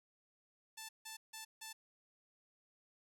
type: tone bursts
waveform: 5% pulse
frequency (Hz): 881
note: A5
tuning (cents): +2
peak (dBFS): -35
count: 4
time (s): 0.77-1.73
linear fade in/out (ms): 10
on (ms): 120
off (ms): 160
effects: none